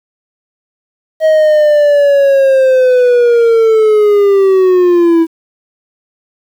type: linear sweep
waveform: triangle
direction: down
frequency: 635 to 325.1 Hz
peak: -3 dBFS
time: 1.2-5.27 s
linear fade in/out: 50 ms
effects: 7-bit